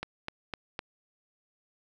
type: click train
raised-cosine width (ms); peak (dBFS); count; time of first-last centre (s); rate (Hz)
0.3; -18; 4; 0.03-0.791; 3.94
effects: none